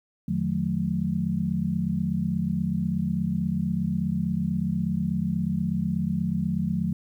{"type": "tone cluster", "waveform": "sine", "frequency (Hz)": [84.9, 151.6, 179.9, 216.3], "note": ["F2", "D#3", "F#3", "A3"], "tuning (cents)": [-48, -45, -48, -29], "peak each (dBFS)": [-35, -30, -26, -29], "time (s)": [0.28, 6.93], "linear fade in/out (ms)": 5, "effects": ["10-bit"]}